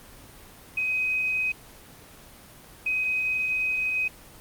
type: tone pair in turn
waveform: sine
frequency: 2519 / 2519 Hz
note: D#7 / D#7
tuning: +21 / +21 cents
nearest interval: unison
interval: 0 cents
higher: neither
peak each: -23 dBFS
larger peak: neither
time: 0.77-1.52 / 2.86-4.08 s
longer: second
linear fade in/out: 5 ms
effects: pink hiss -48 dBFS RMS until 4.4 s + Opus 24 kbps